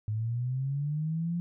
sine linear sweep, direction up, 105 to 174.61 Hz, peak -28 dBFS, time 0.08-1.4 s, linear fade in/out 0 ms, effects none

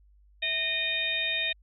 harmonic tone with a mistuned harmonic, 615 Hz, D#5, 20 cents flat, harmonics 1 / 3 / 4 / 5 / 6, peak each -41 / -34 / -30 / -38 / -30 dBFS, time 0.42-1.53 s, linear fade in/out 10 ms, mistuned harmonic 1, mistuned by +99 cents, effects added 50 Hz sine -56 dBFS peak until 1.62 s

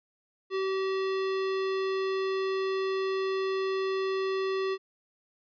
square tone, 383.3 Hz, G4, 39 cents flat, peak -28 dBFS, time 0.5-4.78 s, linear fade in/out 50 ms, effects resampled to 11025 Hz

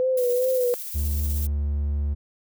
sine tone with vibrato, 503 Hz, B4, 32 cents sharp, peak -19 dBFS, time 0-0.74 s, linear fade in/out 0 ms, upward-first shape sine, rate 2.5 Hz, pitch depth 56 cents each way
violet noise with tremolo, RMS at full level -33 dBFS, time 0.17-1.47 s, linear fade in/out 5 ms, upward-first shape square, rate 16 Hz, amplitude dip 25%
triangle tone with pitch glide, 74 to 72.31 Hz, D2 to D2, +14 to -26 cents, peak -20 dBFS, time 0.94-2.15 s, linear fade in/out 20 ms, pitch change -40 cents, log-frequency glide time 1.19-1.59 s
effects none

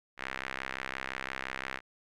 sawtooth tone with band-pass filter, 65.8 Hz, C2, 10 cents sharp, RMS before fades -39 dBFS, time 0.17-1.81 s, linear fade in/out 50 ms, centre 1900 Hz, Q 2, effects none

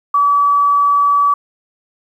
sine tone, 1146 Hz, D6, 43 cents flat, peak -9 dBFS, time 0.14-1.34 s, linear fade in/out 5 ms, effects 8-bit

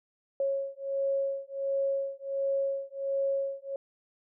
sine beating tone pair, 548 / 549.4 Hz, C#5 / C#5, -20 / -16 cents, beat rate 1.4 Hz, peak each -31 / -31 dBFS, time 0.4-3.76 s, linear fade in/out 2 ms, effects none

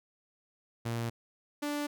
sawtooth tone pair in turn, 116.54 / 292.6 Hz, A#2 / D4, 0 / -6 cents, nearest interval octave + major third, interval 1594 cents, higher second, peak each -28 dBFS, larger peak neither, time 0.85-1.1 / 1.62-1.87 s, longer neither, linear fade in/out 10 ms, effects none

